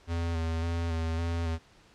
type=tone with vibrato; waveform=square; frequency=83 Hz; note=E2; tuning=12 cents sharp; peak=-29 dBFS; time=0.07-1.59 s; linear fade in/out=50 ms; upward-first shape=square; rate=1.8 Hz; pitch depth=26 cents each way; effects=pink hiss -59 dBFS RMS until 1.94 s + low-pass 6000 Hz 12 dB/octave